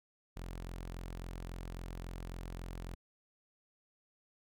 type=tone; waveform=sawtooth; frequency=43.65 Hz; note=F1; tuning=in tune; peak=-38 dBFS; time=0.36-2.95 s; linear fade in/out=10 ms; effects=none